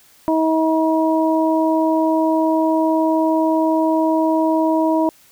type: harmonic tone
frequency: 319.4 Hz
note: D#4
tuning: 45 cents sharp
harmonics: 1 / 2 / 3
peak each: -16 / -19 / -21 dBFS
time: 0.28-5.09 s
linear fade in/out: 0 ms
effects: white hiss -51 dBFS RMS until 5.31 s